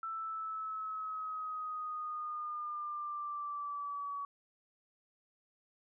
sine linear sweep, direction down, 1329 to 1132 Hz, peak -37 dBFS, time 0.03-4.25 s, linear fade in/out 2 ms, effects none

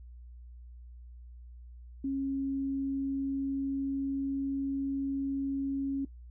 sine tone with pitch glide, 272.2 to 274.1 Hz, C#4 to C#4, -31 to -19 cents, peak -29 dBFS, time 2.04-6.05 s, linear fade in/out 5 ms, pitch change +12 cents, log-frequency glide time 2.39-4.58 s, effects noise-tail reverb RT60 0.1 s tail -17 dB re dry + added 60 Hz sine -46 dBFS peak until 6.3 s

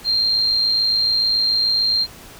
sine tone with amplitude modulation, 4186 Hz, C8, in tune, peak -13 dBFS, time 0.04-2.07 s, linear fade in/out 50 ms, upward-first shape sine, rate 107 Hz, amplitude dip 45%, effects pink hiss -41 dBFS RMS until 2.39 s

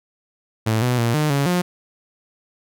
sawtooth tone with pitch steps, 110.7 / 124.1 / 117 / 151.9 / 140.3 / 178.3 Hz, A2 / B2 / A#2 / D#3 / C#3 / F3, +11 / +9 / +7 / -41 / +21 / +36 cents, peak -13 dBFS, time 0.66-1.62 s, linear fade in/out 10 ms, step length 160 ms, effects none

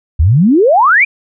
sine exponential sweep, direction up, 69.3 to 2487 Hz, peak -5 dBFS, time 0.19-1.05 s, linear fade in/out 10 ms, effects none

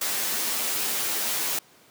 white noise with comb filter, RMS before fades -27 dBFS, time 0.01-1.59 s, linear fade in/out 5 ms, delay 11 ms, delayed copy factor -0.95, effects pink hiss -55 dBFS RMS until 1.9 s + high-pass 200 Hz 12 dB/octave

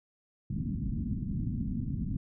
white low-pass noise, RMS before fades -33 dBFS, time 0.5-2.17 s, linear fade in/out 5 ms, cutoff 250 Hz, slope 48 dB/octave, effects none

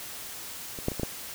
clicks, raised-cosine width 2 ms, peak -25 / -12 / -22 / -18 / -14 dBFS, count 5, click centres 0.788 / 0.884 / 0.918 / 0.997 / 1.033 s, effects white hiss -40 dBFS RMS until 1.34 s

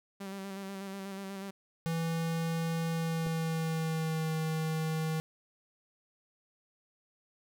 sawtooth tone with vibrato, 195 Hz, G3, 9 cents flat, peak -35 dBFS, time 0.2-1.51 s, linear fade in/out 10 ms, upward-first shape square, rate 8.2 Hz, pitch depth 25 cents each way
square tone with pitch glide, 164.8 to 158.91 Hz, E3 to D#3, 0 to +37 cents, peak -31 dBFS, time 1.86-5.2 s, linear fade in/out 0 ms, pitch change -63 cents, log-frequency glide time 2.91-4.34 s
clicks, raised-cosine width 2 ms, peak -31 dBFS, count 2, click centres 3.262 / 3.27 s
effects none

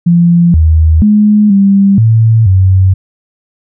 sine tone with pitch steps, 171.8 / 79.4 / 210 / 197.4 / 112.5 / 94.3 Hz, F3 / D#2 / G#3 / G3 / A2 / F#2, -28 / +36 / +19 / +12 / +39 / +33 cents, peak -3 dBFS, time 0.06-2.94 s, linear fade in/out 10 ms, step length 480 ms, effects none

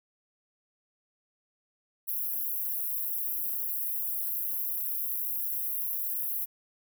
white high-pass noise, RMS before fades -32 dBFS, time 2.07-6.46 s, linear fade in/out 20 ms, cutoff 11000 Hz, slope 96 dB/octave, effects none

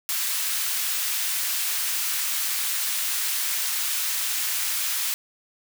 white high-pass noise, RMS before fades -26 dBFS, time 0.09-5.14 s, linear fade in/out 0 ms, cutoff 1400 Hz, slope 12 dB/octave, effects none

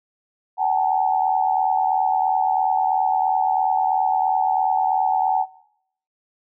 sine tone cluster, 756 / 839 / 908 Hz, F#5 / G#5 / A#5, +37 / +17 / -46 cents, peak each -20 / -22 / -24 dBFS, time 0.57-5.46 s, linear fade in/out 50 ms, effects noise-tail reverb RT60 0.7 s tail -20 dB re dry

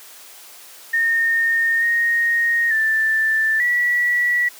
sine tone with pitch steps, 1834 / 1863 / 1768 / 1943 Hz, A#6 / A#6 / A6 / B6, -29 / -2 / +8 / -29 cents, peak -15 dBFS, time 0.93-4.49 s, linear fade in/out 10 ms, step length 890 ms, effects white hiss -42 dBFS RMS until 4.59 s + high-pass 400 Hz 12 dB/octave

